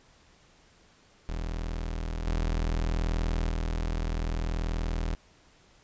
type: tone with level steps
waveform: 35% pulse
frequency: 40.64 Hz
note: E1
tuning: 24 cents flat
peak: -29 / -24 / -26 dBFS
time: 1.29-5.15 s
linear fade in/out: 0 ms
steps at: 2.26 / 3.5 s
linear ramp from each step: 5 ms
effects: pink hiss -60 dBFS RMS until 5.83 s + resampled to 16000 Hz